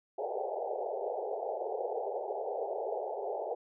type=band-pass noise; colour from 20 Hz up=pink; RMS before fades=-36 dBFS; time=0.18-3.55 s; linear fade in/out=5 ms; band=390 to 840 Hz; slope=96 dB/octave; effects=none